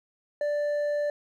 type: tone with hard clipping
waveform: sine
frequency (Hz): 587.3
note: D5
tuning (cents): 0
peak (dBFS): -26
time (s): 0.41-1.1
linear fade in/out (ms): 2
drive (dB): 4
effects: none